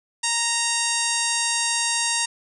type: harmonic tone with a mistuned harmonic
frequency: 932.3 Hz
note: A#5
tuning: in tune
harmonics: 1 / 2 / 3 / 4 / 5 / 6 / 7 / 8 / 9 / 10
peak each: -30 / -30 / -30 / -30 / -30 / -30 / -30 / -30 / -30 / -30 dBFS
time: 0.23-2.26 s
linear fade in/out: 10 ms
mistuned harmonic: 3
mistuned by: -16 cents
effects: none